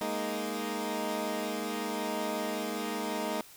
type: chord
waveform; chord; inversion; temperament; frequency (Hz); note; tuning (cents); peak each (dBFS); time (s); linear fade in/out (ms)
15% pulse; Ab suspended second; none; equal; 207.7 / 233.1 / 311.1; Ab3 / Bb3 / Eb4; 0 / 0 / 0; -30; 0.01-3.41; 2
effects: white hiss -53 dBFS RMS until 3.56 s